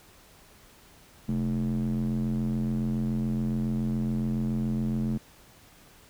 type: tone with band-pass filter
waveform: square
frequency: 43.56 Hz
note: F1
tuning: 4 cents flat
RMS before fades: -28 dBFS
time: 1.28-5.18 s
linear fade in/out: 10 ms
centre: 190 Hz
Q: 5.4
effects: pink hiss -55 dBFS RMS until 6.09 s